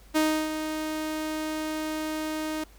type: tone with ADSR envelope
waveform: sawtooth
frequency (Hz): 311.1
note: D#4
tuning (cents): 0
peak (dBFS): -16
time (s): 0.14-2.64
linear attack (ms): 24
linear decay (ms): 320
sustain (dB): -9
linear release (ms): 6
effects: added 50 Hz sine -51 dBFS peak until 2.78 s + pink hiss -57 dBFS RMS until 2.78 s